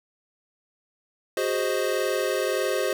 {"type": "chord", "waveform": "square", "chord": "Ab dominant seventh", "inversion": "third", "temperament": "equal with one note detuned", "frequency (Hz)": [370, 411.7, 523.3, 622.3], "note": ["Gb4", "Ab4", "C5", "Eb5"], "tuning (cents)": [0, -15, 0, 0], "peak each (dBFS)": [-30, -30, -28, -31], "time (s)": [1.37, 2.93], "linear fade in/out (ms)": 2, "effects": []}